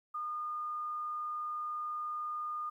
sine tone, 1219 Hz, D#6, 36 cents flat, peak -35 dBFS, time 0.14-2.7 s, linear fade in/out 10 ms, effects 12-bit

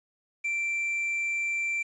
triangle tone with quantisation, 2349 Hz, D7, in tune, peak -25 dBFS, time 0.44-1.83 s, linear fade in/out 10 ms, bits 9, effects resampled to 22050 Hz

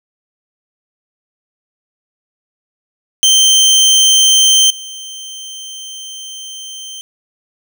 25% pulse tone with level steps, 3122 Hz, G7, 8 cents flat, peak -3 / -23 dBFS, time 3.23-7.01 s, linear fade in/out 0 ms, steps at 4.7 s, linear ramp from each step 5 ms, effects none

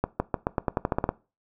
accelerating click train, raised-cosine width 1 ms, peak -9 dBFS, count 12, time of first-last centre 0.04-1.091 s, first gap 160 ms, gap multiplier 0.89, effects noise-tail reverb RT60 0.3 s tail -20 dB re dry

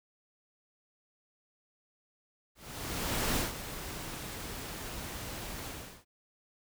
pink noise with ADSR envelope, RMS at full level -30 dBFS, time 2.55-6.05 s, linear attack 820 ms, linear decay 150 ms, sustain -11 dB, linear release 370 ms, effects none

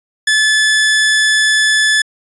sawtooth tone, 1731 Hz, A6, 29 cents flat, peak -6 dBFS, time 0.27-2.02 s, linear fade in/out 5 ms, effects resampled to 24000 Hz

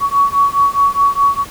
sine beating tone pair, 1121 / 1125.8 Hz, C#6 / C#6, +19 / +26 cents, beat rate 4.8 Hz, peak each -13 dBFS, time 0-1.45 s, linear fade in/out 50 ms, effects pink hiss -34 dBFS RMS until 1.5 s

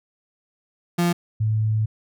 35% pulse / sine tone pair in turn, 173.2 / 108.88 Hz, F3 / A2, -14 / -18 cents, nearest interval minor sixth, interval 804 cents, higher first, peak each -16 / -18 dBFS, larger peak first, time 0.98-1.13 / 1.4-1.86 s, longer second, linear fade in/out 10 ms, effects none

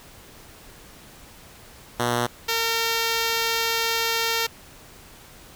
5% pulse tone pair in turn, 120.4 / 457.1 Hz, B2 / A#4, -44 / -34 cents, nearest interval octave + major seventh, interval 2310 cents, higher second, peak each -10 dBFS, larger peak neither, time 1.99-2.27 / 2.48-4.47 s, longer second, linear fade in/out 10 ms, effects pink hiss -47 dBFS RMS until 5.55 s

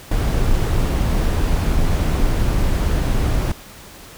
brown noise, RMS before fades -17 dBFS, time 0.11-3.52 s, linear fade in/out 5 ms, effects pink hiss -40 dBFS RMS until 4.17 s

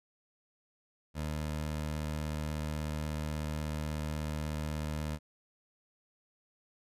20% pulse tone, 76.4 Hz, D#2, 31 cents flat, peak -29 dBFS, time 1.14-5.19 s, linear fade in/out 50 ms, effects resampled to 32000 Hz

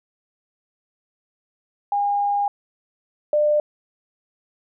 sine tone pair in turn, 812 / 597.8 Hz, G#5 / D5, -39 / +31 cents, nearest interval perfect fourth, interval 530 cents, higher first, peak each -18 / -15 dBFS, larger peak second, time 1.92-2.48 / 3.33-3.6 s, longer first, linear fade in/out 2 ms, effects none

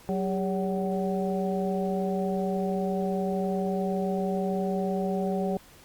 harmonic tone with a mistuned harmonic, 188.6 Hz, F#3, 33 cents sharp, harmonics 1 / 2 / 3 / 4, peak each -28 / -31 / -33 / -34 dBFS, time 0.09-5.57 s, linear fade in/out 0 ms, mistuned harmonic 2, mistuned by +100 cents, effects pink hiss -53 dBFS RMS until 5.84 s + Opus 48 kbps

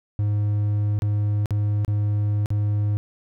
triangle tone with dropouts, 103.9 Hz, G#2, 1 cent sharp, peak -17 dBFS, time 0.19-2.97 s, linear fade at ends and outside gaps 0 ms, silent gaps 0.99-1.021 / 1.458-1.507 / 1.848-1.879 / 2.459-2.504 s, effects none

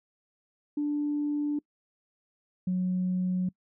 sine tone pair in turn, 293.7 / 183.05 Hz, D4 / F#3, 0 / -18 cents, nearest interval minor sixth, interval 818 cents, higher first, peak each -25 / -24 dBFS, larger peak second, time 0.77-1.59 / 2.67-3.49 s, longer neither, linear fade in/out 5 ms, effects noise-tail reverb RT60 0.1 s tail -25 dB re dry + tanh soft clip ceiling -21 dBFS

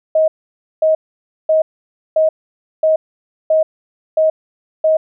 sine tone bursts, 631 Hz, D#5, 24 cents sharp, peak -9 dBFS, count 8, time 0.15-4.97 s, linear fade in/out 5 ms, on 130 ms, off 540 ms, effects none

